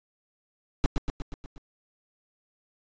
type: noise with echo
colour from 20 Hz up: brown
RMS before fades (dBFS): -19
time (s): 0.84-0.86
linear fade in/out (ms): 0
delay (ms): 120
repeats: 6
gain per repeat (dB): -4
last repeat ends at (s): 1.58
effects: resampled to 16000 Hz